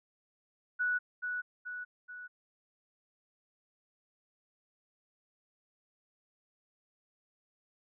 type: tone with echo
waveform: sine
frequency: 1474 Hz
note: F#6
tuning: 7 cents flat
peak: -28 dBFS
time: 0.79-0.99 s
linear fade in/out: 20 ms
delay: 430 ms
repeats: 3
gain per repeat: -5 dB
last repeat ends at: 2.28 s
effects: none